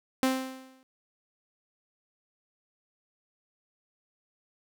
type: tone with exponential decay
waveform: sawtooth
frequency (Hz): 261.6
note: C4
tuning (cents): 0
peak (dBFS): -17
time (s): 0.23-0.83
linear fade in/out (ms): 0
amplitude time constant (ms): 130
effects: none